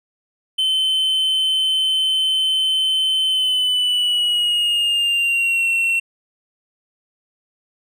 triangle tone with pitch glide, 3068 to 2718 Hz, G7 to F7, -38 to -48 cents, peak -14 dBFS, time 0.58-6 s, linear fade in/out 10 ms, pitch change -210 cents, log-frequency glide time 3.27-5.68 s, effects none

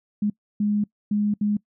sine tone bursts at uneven times, 207.7 Hz, G#3, in tune, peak -19 dBFS, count 4, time 0.22-0.3 / 0.6-0.84 / 1.11-1.34 / 1.41-1.57 s, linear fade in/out 5 ms, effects noise-tail reverb RT60 0.1 s tail -23 dB re dry

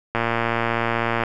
click train, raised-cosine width 0.5 ms, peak -6 dBFS, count 127, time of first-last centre 0.15-1.236 s, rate 116 Hz, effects none

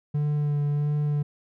triangle tone with vibrato, 146.83 Hz, D3, in tune, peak -20 dBFS, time 0.14-1.23 s, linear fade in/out 10 ms, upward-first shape sine, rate 1.5 Hz, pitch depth 17 cents each way, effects none

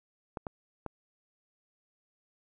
clicks, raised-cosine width 1 ms, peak -22 dBFS, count 3, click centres 0.372 / 0.468 / 0.863 s, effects none

